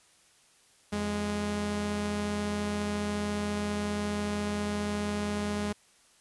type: tone pair together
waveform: sawtooth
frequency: 85.7 / 207 Hz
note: F2 / G#3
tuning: -32 / -5 cents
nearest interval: octave + minor third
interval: 1527 cents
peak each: -34 / -26 dBFS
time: 0.92-5.73 s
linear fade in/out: 10 ms
effects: white hiss -62 dBFS RMS until 6.2 s + resampled to 24000 Hz